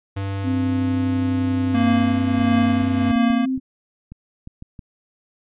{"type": "tone with pitch glide", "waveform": "square", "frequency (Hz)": [98, 96.37], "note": ["G2", "G2"], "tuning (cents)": [0, -29], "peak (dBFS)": -24, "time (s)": [0.16, 3.12], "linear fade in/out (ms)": 10, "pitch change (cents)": -29, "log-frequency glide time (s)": [0.91, 2.96]}
{"type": "tone", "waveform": "sine", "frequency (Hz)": 261.6, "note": "C4", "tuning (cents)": 0, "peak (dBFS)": -19, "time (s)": [0.43, 3.6], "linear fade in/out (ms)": 50}
{"type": "tone with tremolo", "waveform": "square", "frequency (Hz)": 231.4, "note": "A#3", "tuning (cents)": -13, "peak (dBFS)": -16, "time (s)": [1.74, 3.46], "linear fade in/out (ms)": 10, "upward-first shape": "triangle", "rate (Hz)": 1.5, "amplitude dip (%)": 75}
{"type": "clicks", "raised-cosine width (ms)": 5, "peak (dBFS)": -24, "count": 10, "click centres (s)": [2.392, 2.823, 3.112, 3.16, 3.303, 3.577, 4.12, 4.474, 4.624, 4.792]}
{"effects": ["resampled to 8000 Hz"]}